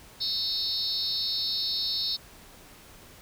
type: tone cluster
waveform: sine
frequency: 3723 / 4104 / 4448 / 5260 Hz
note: A#7 / C8 / C#8 / E8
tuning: -3 / -34 / +5 / -5 cents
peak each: -31 dBFS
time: 0.2-2.17 s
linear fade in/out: 20 ms
effects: tanh soft clip ceiling -21 dBFS + pink hiss -51 dBFS RMS until 3.21 s